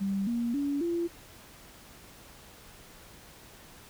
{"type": "tone with pitch steps", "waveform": "sine", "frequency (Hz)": [196.1, 235.9, 283.8, 341.4], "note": ["G3", "A#3", "C#4", "F4"], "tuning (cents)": [1, 21, 41, -39], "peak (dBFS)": -27, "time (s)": [0, 1.08], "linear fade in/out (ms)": 20, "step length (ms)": 270, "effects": ["pink hiss -52 dBFS RMS until 3.89 s"]}